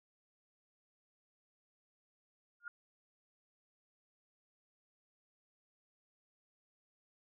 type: tone with exponential growth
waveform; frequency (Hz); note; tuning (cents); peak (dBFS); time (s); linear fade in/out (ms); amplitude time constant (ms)
sine; 1419; F6; +27; -37; 2.6-2.68; 2; 16
effects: none